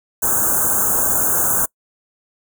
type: band-stop noise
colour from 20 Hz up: white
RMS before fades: -17 dBFS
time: 0.22-1.66 s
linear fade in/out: 10 ms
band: 1600 to 6400 Hz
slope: 96 dB/octave
effects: noise-tail reverb RT60 0.1 s tail -26 dB re dry